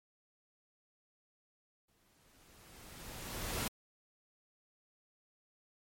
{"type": "noise with exponential growth", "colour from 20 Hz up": "pink", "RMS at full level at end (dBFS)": -35, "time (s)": [1.88, 3.68], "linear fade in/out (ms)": 5, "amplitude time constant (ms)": 390, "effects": ["MP3 64 kbps"]}